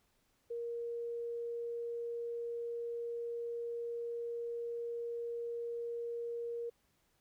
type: tone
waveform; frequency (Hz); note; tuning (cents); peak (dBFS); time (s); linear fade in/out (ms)
sine; 470; A#4; +14; -37; 0.5-6.7; 10
effects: pink hiss -75 dBFS RMS until 7.2 s